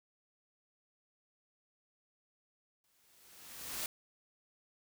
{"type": "noise with exponential growth", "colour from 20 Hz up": "white", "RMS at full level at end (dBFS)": -37, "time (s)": [2.84, 3.86], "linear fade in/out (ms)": 1, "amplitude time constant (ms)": 220, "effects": []}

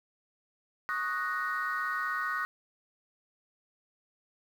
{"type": "chord", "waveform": "sine", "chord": "D# minor seventh", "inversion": "third", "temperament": "equal", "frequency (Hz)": [1108.7, 1244.5, 1480, 1864.7], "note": ["C#6", "D#6", "F#6", "A#6"], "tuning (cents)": [0, 0, 0, 0], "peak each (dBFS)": [-37, -34, -33, -35], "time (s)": [0.89, 2.45], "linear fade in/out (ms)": 0, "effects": ["tanh soft clip ceiling -23 dBFS", "9-bit"]}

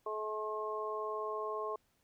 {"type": "harmonic tone", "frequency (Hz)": 214.6, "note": "A3", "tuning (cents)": -43, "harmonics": [2, 3, 4, 5], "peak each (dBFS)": [-39, -43, -48, -39], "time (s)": [0.06, 1.76], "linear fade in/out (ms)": 5, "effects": ["pink hiss -75 dBFS RMS until 2.03 s"]}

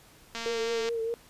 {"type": "click train", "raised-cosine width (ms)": 0.2, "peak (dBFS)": -19, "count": 125, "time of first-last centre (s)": [0.35, 0.889], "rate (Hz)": 230}
{"type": "tone with vibrato", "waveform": "sine", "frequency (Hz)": 457.5, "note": "A#4", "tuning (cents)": -32, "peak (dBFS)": -28, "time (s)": [0.46, 1.14], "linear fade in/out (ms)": 0, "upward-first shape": "triangle", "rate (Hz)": 4.9, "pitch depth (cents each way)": 48}
{"effects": ["pink hiss -56 dBFS RMS until 1.29 s", "resampled to 32000 Hz"]}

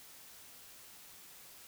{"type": "silence", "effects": ["white hiss -55 dBFS RMS until 1.67 s"]}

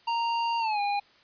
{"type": "tone with pitch glide", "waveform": "square", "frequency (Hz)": [929, 813.4], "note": ["A#5", "G#5"], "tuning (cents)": [-6, -36], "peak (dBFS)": -26, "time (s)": [0.07, 1], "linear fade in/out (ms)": 10, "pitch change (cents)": -230, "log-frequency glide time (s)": [0.59, 0.8], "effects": ["white hiss -59 dBFS RMS until 1.23 s", "resampled to 11025 Hz"]}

